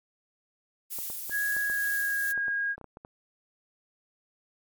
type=noise with tremolo; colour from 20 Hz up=violet; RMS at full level=-34 dBFS; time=0.9-2.33 s; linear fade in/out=20 ms; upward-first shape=sine; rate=2.2 Hz; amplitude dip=30%
type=clicks; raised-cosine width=1 ms; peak=-30 dBFS; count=12; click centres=0.987 / 1.101 / 1.296 / 1.566 / 1.699 / 2.377 / 2.482 / 2.78 / 2.813 / 2.843 / 2.971 / 3.049 s
type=tone with pitch glide; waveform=sine; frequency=1661.2 to 1632.7 Hz; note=G#6 to G#6; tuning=0 to -30 cents; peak=-26 dBFS; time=1.3-2.76 s; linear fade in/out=50 ms; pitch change=-30 cents; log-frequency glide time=1.57-2.4 s
effects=MP3 96 kbps